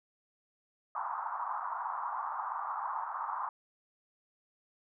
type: band-pass noise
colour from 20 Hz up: white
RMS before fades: -37 dBFS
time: 0.95-3.49 s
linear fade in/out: 2 ms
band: 830 to 1200 Hz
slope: 48 dB/octave
effects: none